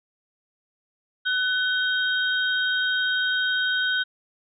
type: tone cluster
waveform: sine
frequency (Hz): 1502 / 3190 / 3758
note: F#6 / G7 / A#7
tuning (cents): +26 / +30 / +13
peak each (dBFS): -22 / -29 / -30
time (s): 1.25-4.04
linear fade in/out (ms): 20
effects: none